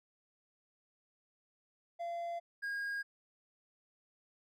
triangle tone pair in turn, 685 / 1629.2 Hz, F5 / G#6, -34 / -34 cents, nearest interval octave + minor third, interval 1500 cents, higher second, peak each -35 / -34 dBFS, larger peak second, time 1.99-2.4 / 2.62-3.03 s, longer neither, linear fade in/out 20 ms, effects none

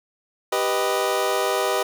25% pulse chord, G augmented, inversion none, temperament equal, 392 / 493.9 / 622.3 Hz, G4 / B4 / D#5, 0 / 0 / 0 cents, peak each -21 dBFS, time 0.52-1.83 s, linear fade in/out 5 ms, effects none

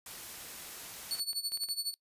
white noise, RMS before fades -45 dBFS, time 0.06-1.2 s, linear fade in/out 2 ms
sawtooth tone with tremolo, 4443 Hz, C#8, 3 cents sharp, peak -27 dBFS, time 1.11-1.94 s, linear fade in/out 0 ms, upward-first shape sine, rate 12 Hz, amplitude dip 85%
clicks, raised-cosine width 0.2 ms, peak -34 dBFS, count 7, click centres 1.121 / 1.152 / 1.331 / 1.52 / 1.574 / 1.636 / 1.688 s
effects noise-tail reverb RT60 0.1 s tail -23 dB re dry + resampled to 32000 Hz

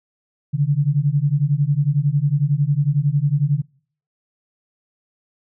sine beating tone pair, 138.59 / 149.59 Hz, C#3 / D3, 0 / +32 cents, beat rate 11 Hz, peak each -18 dBFS, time 0.53-3.62 s, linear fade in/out 20 ms, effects noise-tail reverb RT60 0.5 s tail -24 dB re dry

